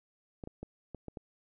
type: clicks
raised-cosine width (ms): 2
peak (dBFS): -28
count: 6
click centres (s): 0.438 / 0.474 / 0.63 / 0.947 / 1.083 / 1.172
effects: none